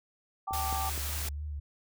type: chord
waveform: sine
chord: G suspended second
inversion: none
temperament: equal with one note detuned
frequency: 775.9 / 880 / 1174.7 Hz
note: G5 / A5 / D6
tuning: -18 / 0 / 0 cents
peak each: -34 / -39 / -37 dBFS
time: 0.47-0.9 s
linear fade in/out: 10 ms
type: clicks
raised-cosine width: 2 ms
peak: -32 / -27 / -29 dBFS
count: 3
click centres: 0.509 / 0.727 / 0.977 s
type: tone with vibrato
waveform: sine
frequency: 73.42 Hz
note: D2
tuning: in tune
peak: -34 dBFS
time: 0.52-1.6 s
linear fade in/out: 10 ms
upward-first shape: triangle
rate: 3.5 Hz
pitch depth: 58 cents each way
type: noise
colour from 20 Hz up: white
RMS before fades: -37 dBFS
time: 0.53-1.29 s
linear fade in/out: 5 ms
effects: none